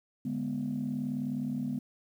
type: chord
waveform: sine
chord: G# diminished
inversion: second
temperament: equal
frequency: 146.83 / 207.7 / 246.9 Hz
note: D3 / G#3 / B3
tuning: 0 / 0 / 0 cents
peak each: -37 / -35 / -32 dBFS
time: 0.25-1.79 s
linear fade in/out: 5 ms
effects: tanh soft clip ceiling -24 dBFS + 10-bit